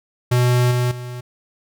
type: tone with level steps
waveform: square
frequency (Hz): 123.47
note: B2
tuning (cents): 0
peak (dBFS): -14 / -17 / -29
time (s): 0.31-1.21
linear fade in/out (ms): 10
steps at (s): 0.71 / 0.91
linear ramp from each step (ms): 5
effects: none